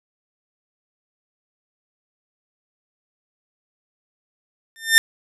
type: tone with exponential growth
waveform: sawtooth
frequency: 1800 Hz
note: A6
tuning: 39 cents sharp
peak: -3 dBFS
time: 4.76-4.98 s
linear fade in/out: 0 ms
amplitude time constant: 46 ms
effects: none